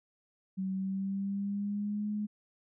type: tone with pitch glide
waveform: sine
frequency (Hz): 190 to 209.6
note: F#3 to G#3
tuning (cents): +46 to +16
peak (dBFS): -31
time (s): 0.57-2.27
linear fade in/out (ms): 20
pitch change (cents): +170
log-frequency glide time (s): 0.73-2.08
effects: none